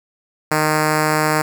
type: tone with notch filter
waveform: 5% pulse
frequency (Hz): 154.1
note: D#3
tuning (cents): -16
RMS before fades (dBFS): -17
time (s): 0.51-1.42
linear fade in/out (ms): 5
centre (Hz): 3700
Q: 1.9
effects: none